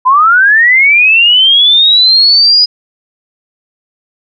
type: linear sweep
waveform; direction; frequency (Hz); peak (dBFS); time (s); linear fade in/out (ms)
sine; up; 987.8 to 4978; -3; 0.05-2.66; 20
effects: none